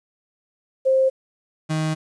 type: tone pair in turn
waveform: sine / 35% pulse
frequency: 528 / 156.66 Hz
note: C5 / D#3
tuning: +16 / +12 cents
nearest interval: octave + major sixth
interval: 2104 cents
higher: first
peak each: -14 / -19 dBFS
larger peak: first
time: 0.85-1.1 / 1.69-1.95 s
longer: second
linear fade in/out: 20 ms
effects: resampled to 22050 Hz + 9-bit